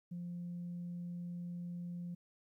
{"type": "tone", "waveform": "sine", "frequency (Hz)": 174.61, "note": "F3", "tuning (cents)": 0, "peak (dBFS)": -39, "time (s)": [0.11, 2.15], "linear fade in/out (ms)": 10, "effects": ["tanh soft clip ceiling -37 dBFS", "13-bit"]}